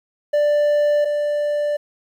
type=tone pair in turn; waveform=triangle; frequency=589 / 589 Hz; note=D5 / D5; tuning=+5 / +5 cents; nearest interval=unison; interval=0 cents; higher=neither; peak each=-12 / -16 dBFS; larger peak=first; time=0.33-1.05 / 1.05-1.77 s; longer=neither; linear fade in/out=10 ms; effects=9-bit